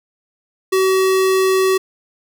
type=tone; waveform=square; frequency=379.1 Hz; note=F#4; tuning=42 cents sharp; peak=-13 dBFS; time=0.72-1.78 s; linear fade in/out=10 ms; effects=none